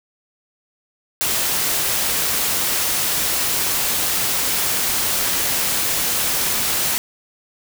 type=noise; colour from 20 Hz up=white; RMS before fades=-20 dBFS; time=1.21-6.98 s; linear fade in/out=0 ms; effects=none